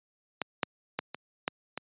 clicks, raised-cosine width 0.3 ms, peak -13 / -9 / -13 / -21 / -11 / -18 dBFS, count 6, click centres 0.417 / 0.632 / 0.99 / 1.146 / 1.479 / 1.776 s, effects high-pass 150 Hz 12 dB/octave + resampled to 8000 Hz

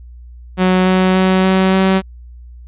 sawtooth tone with pitch steps, 184.7 / 186.09 / 187.49 / 188.91 / 190.33 Hz, F#3 / F#3 / F#3 / F#3 / F#3, -3 / +10 / +23 / +36 / +49 cents, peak -6 dBFS, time 0.57-2.02 s, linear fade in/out 50 ms, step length 290 ms, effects added 60 Hz sine -33 dBFS peak until 2.67 s + resampled to 8000 Hz

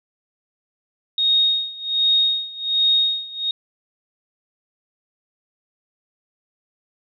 sine tone with tremolo, 3729 Hz, A#7, in tune, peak -13 dBFS, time 1.18-3.51 s, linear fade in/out 2 ms, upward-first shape sine, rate 1.3 Hz, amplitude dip 90%, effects none

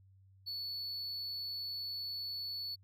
triangle tone, 4435 Hz, C#8, in tune, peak -37 dBFS, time 0.46-2.76 s, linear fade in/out 20 ms, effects added 96 Hz sine -60 dBFS peak until 2.83 s

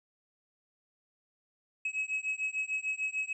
triangle beating tone pair, 2559 / 2565.7 Hz, D#7 / E7, +48 / -47 cents, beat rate 6.7 Hz, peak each -33 / -33 dBFS, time 1.85-3.33 s, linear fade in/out 5 ms, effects resampled to 22050 Hz

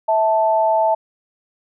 sine tone pair together, 651.6 / 880 Hz, E5 / A5, -20 / 0 cents, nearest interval perfect fourth, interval 520 cents, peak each -16 dBFS, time 0.08-0.95 s, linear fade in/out 10 ms, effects none

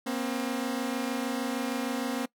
sawtooth tone pair together, 240 / 266.5 Hz, B3 / C4, -49 / +32 cents, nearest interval major second, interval 181 cents, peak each -28 dBFS, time 0.06-2.26 s, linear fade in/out 10 ms, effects noise-tail reverb RT60 0.1 s tail -22 dB re dry

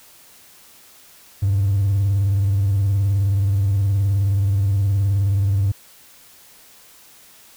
triangle tone with vibrato, 98.8 Hz, G2, 14 cents sharp, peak -12 dBFS, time 1.42-5.72 s, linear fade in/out 10 ms, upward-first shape square, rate 19 Hz, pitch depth 59 cents each way, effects tanh soft clip ceiling -11 dBFS + white hiss -48 dBFS RMS until 7.56 s

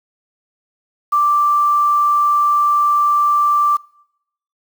sine tone with quantisation, 1174.7 Hz, D6, in tune, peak -11 dBFS, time 1.12-3.77 s, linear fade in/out 10 ms, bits 6, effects noise-tail reverb RT60 0.8 s tail -24 dB re dry

